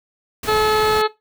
pink noise, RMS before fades -29 dBFS, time 0.43-1.02 s, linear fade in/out 5 ms
harmonic tone, 430.5 Hz, A4, 38 cents flat, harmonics 1 / 2 / 3 / 4 / 5 / 6 / 7 / 8 / 9 / 10, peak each -17 / -22 / -21 / -25 / -34 / -34 / -36 / -33 / -34 / -29 dBFS, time 0.47-1.08 s, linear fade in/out 20 ms
effects noise-tail reverb RT60 0.2 s tail -17 dB re dry

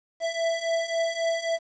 square beating tone pair, 661 / 664.7 Hz, E5 / E5, +5 / +14 cents, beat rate 3.7 Hz, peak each -30 / -27 dBFS, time 0.2-1.59 s, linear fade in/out 50 ms, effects resampled to 16000 Hz + 9-bit

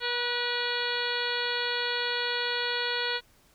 harmonic tone with a mistuned harmonic, 482.4 Hz, B4, 41 cents flat, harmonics 1 / 2 / 3 / 4 / 5 / 6 / 7 / 8 / 9, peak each -35 / -37 / -33 / -36 / -38 / -38 / -36 / -38 / -35 dBFS, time 0-3.21 s, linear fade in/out 50 ms, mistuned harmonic 3, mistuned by +27 cents, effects pink hiss -62 dBFS RMS until 3.54 s

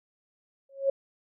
sine tone with exponential growth, 547 Hz, C#5, 23 cents flat, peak -18 dBFS, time 0.69-0.9 s, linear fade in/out 5 ms, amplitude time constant 44 ms, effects none

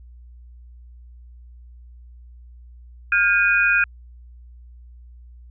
sine tone cluster, 1415 / 1608 / 2475 Hz, F6 / G6 / D#7, +22 / +44 / -10 cents, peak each -19 dBFS, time 3.12-3.84 s, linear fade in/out 2 ms, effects added 60 Hz sine -41 dBFS peak until 5.5 s

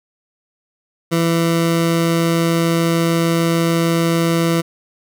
20% pulse tone, 166.8 Hz, E3, 21 cents sharp, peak -9 dBFS, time 1.11-4.62 s, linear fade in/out 20 ms, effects none

